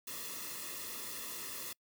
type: noise with comb filter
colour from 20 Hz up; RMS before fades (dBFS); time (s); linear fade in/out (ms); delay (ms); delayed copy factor
white; -43; 0.07-1.73; 5; 1.3; -0.8
effects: noise-tail reverb RT60 0.1 s tail -26 dB re dry